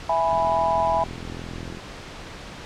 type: chord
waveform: sine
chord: E major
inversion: none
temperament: equal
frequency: 659.3 / 830.6 / 987.8 Hz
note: E5 / G#5 / B5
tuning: 0 / 0 / 0 cents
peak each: -23 dBFS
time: 0.09-1.04 s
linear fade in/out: 5 ms
type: click train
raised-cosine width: 3 ms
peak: -23 dBFS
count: 62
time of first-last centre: 0.33-1.772 s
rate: 42.3 Hz
effects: pink hiss -38 dBFS RMS until 2.65 s + low-pass 5000 Hz 12 dB/octave